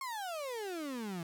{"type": "exponential sweep", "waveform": "35% pulse", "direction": "down", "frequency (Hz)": [1100, 161.9], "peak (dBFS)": -36, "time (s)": [0.01, 1.23], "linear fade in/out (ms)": 2, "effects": []}